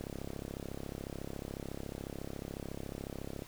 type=click train; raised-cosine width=2 ms; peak=-27 dBFS; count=117; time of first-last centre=0.01-3.422 s; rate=34 Hz; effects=pink hiss -54 dBFS RMS until 3.47 s